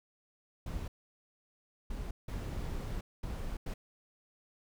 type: noise bursts at uneven times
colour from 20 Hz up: brown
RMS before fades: -38 dBFS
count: 5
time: 0.66-0.88 / 1.9-2.11 / 2.28-3.01 / 3.23-3.57 / 3.66-3.74 s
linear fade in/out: 5 ms
effects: none